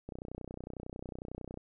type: click train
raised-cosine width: 2 ms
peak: -28 dBFS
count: 47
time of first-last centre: 0.09-1.574 s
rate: 31 Hz
effects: none